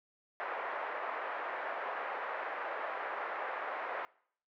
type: band-pass noise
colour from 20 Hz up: pink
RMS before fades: -39 dBFS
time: 0.4-4.05 s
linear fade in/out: 0 ms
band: 540 to 1900 Hz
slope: 24 dB/octave
effects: noise-tail reverb RT60 0.6 s tail -23 dB re dry